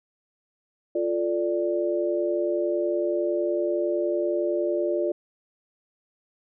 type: chord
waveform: sine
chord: D minor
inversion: first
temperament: equal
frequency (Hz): 349.2 / 440 / 587.3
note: F4 / A4 / D5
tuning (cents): 0 / 0 / 0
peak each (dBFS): -25 / -31 / -26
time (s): 0.95-5.12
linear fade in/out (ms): 5
effects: none